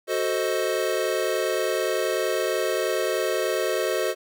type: chord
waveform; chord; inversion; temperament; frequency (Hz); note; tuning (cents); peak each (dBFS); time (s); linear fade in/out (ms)
square; F# diminished seventh; none; equal with one note detuned; 370 / 440 / 523.3 / 626.2; F#4 / A4 / C5 / Eb5; 0 / 0 / 0 / +11; -29; 0.07-4.15; 50
effects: none